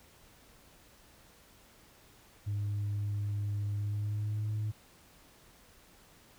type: tone with pitch glide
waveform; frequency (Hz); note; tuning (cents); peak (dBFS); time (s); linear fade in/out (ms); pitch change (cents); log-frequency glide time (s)
sine; 102.6 to 106.83; G#2 to G#2; -21 to +49; -29; 2.46-4.72; 20; +70; 3.78-4.49
effects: tanh soft clip ceiling -29 dBFS + pink hiss -60 dBFS RMS until 6.38 s